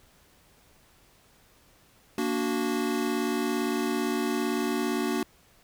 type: chord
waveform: square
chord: Bb augmented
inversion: none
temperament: equal with one note detuned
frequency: 233.1 / 290.8 / 370 Hz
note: Bb3 / D4 / F#4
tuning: 0 / -17 / 0 cents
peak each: -31 dBFS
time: 2.18-5.23 s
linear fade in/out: 2 ms
effects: pink hiss -60 dBFS RMS until 5.63 s